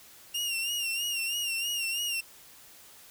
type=tone with vibrato; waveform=sawtooth; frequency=2794 Hz; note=F7; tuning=in tune; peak=-26 dBFS; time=0.34-2.21 s; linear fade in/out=10 ms; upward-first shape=sine; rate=3.1 Hz; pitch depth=63 cents each way; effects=white hiss -53 dBFS RMS until 3.1 s